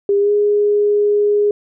sine tone with pitch glide, 402.2 to 413.5 Hz, G4 to G#4, +44 to -8 cents, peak -11 dBFS, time 0.09-1.51 s, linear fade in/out 2 ms, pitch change +48 cents, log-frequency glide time 0.19-0.31 s, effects none

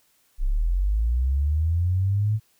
sine linear sweep, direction up, 30.22 to 110 Hz, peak -19 dBFS, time 0.38-2.4 s, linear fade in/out 50 ms, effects white hiss -64 dBFS RMS until 2.59 s

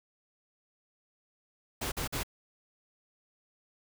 pink noise bursts, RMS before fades -34 dBFS, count 3, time 1.81-2.234 s, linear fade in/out 10 ms, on 110 ms, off 47 ms, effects none

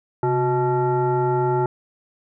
sine tone with frequency modulation, 367.8 Hz, F#4, 10 cents flat, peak -17 dBFS, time 0.23-1.66 s, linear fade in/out 2 ms, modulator 500 Hz, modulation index 1.2, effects none

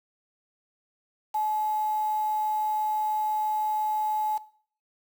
sine tone with quantisation, 857 Hz, A5, 46 cents flat, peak -24 dBFS, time 1.34-4.38 s, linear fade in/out 10 ms, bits 7, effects noise-tail reverb RT60 0.5 s tail -18 dB re dry

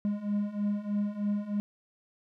triangle beating tone pair, 203.7 / 206.9 Hz, G#3 / G#3, -33 / -6 cents, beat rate 3.2 Hz, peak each -31 / -28 dBFS, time 0.05-1.6 s, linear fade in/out 0 ms, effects none

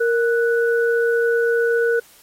sine tone pair together, 466.2 / 1480.1 Hz, A#4 / F#6, 0 / 0 cents, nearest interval octave + minor sixth, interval 2000 cents, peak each -16 / -22 dBFS, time 0-2 s, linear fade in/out 10 ms, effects white hiss -50 dBFS RMS until 2.22 s + AAC 48 kbps

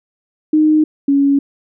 sine tone pair in turn, 308.2 / 279.6 Hz, D#4 / C#4, -16 / +15 cents, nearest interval major second, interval 169 cents, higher first, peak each -8 / -9 dBFS, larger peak first, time 0.53-0.84 / 1.08-1.39 s, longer neither, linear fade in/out 5 ms, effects none

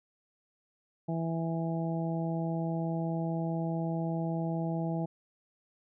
harmonic tone, 164.81 Hz, E3, in tune, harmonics 1 / 2 / 3 / 4 / 5, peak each -31 / -37 / -43 / -39 / -42 dBFS, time 1.08-5.06 s, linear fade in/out 10 ms, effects none

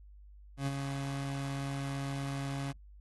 30% pulse tone with ADSR envelope, 138.3 Hz, C#3, 4 cents flat, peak -27 dBFS, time 0.57-2.73 s, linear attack 96 ms, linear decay 35 ms, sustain -5 dB, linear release 23 ms, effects added 50 Hz sine -51 dBFS peak until 3 s + AAC 32 kbps

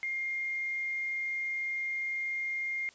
triangle tone with tanh clipping, 2121 Hz, C7, 23 cents sharp, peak -31 dBFS, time 0.03-2.89 s, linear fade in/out 0 ms, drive 3 dB, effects white hiss -59 dBFS RMS until 2.94 s + resampled to 16000 Hz

